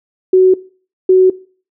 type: tone pair in turn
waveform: sine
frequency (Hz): 372.8 / 372.8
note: F#4 / F#4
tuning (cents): +13 / +13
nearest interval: unison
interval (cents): 0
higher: neither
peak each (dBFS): -4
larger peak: neither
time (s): 0.33-0.54 / 1.09-1.3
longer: neither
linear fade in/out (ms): 5
effects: noise-tail reverb RT60 0.4 s tail -20 dB re dry